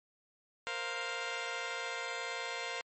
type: chord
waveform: 10% pulse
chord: Bb suspended second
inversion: none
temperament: just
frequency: 466.2 / 524.4 / 699.2 Hz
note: Bb4 / C5 / F5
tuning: 0 / +4 / +2 cents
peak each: -33 dBFS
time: 0.67-2.81 s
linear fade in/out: 0 ms
effects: low-pass 8000 Hz 12 dB/octave + MP3 32 kbps